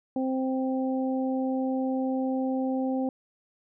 harmonic tone, 261.6 Hz, C4, in tune, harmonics 1 / 2 / 3, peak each -26 / -32 / -36 dBFS, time 0.16-3.09 s, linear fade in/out 2 ms, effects none

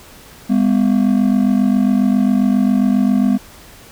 triangle ring-modulated tone, 227 Hz, A#3, 46 cents flat, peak -6 dBFS, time 0.49-3.38 s, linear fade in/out 20 ms, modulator 23.7 Hz, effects pink hiss -41 dBFS RMS until 3.91 s

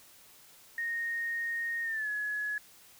sine tone with pitch glide, 1856 to 1692.2 Hz, A#6 to G#6, -8 to +32 cents, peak -31 dBFS, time 0.78-2.58 s, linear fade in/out 2 ms, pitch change -160 cents, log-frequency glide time 1.83-2.09 s, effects white hiss -57 dBFS RMS until 2.99 s

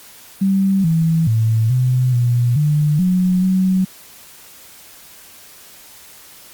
sine tone with pitch steps, 193.8 / 162.9 / 111.8 / 127 / 121 / 149.4 / 183 / 187.2 Hz, G3 / E3 / A2 / B2 / B2 / D3 / F#3 / F#3, -20 / -20 / +28 / +49 / -35 / +30 / -19 / +20 cents, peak -12 dBFS, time 0.41-3.85 s, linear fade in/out 10 ms, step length 430 ms, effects white hiss -42 dBFS RMS until 6.53 s + Opus 48 kbps

